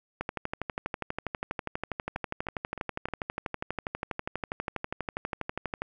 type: two click trains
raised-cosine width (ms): 0.5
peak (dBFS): -22 / -16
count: 4 / 70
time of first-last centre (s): 2.16-3.086 / 0.21-5.82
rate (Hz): 3.24 / 12.3
effects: none